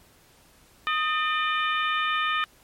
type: harmonic tone with a mistuned harmonic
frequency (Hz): 602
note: D5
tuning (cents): +43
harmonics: 2 / 3 / 4 / 5 / 6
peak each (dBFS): -25 / -29 / -31 / -33 / -35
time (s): 0.87-2.44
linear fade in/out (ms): 0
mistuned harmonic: 2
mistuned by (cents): +60
effects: pink hiss -57 dBFS RMS until 2.63 s + MP3 64 kbps